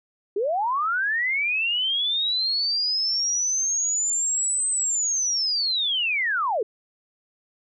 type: linear two-way sweep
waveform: sine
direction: up then down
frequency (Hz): 375.7 to 8240 to 386.1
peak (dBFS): -21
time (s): 0.36-6.63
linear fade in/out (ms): 5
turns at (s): 4.69
effects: none